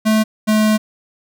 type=tone pair in turn; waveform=square; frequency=217.4 / 215.3 Hz; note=A3 / A3; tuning=-21 / -37 cents; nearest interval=unison; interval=16 cents; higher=first; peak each=-12 dBFS; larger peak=neither; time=0.05-0.24 / 0.47-0.78 s; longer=second; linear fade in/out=20 ms; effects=none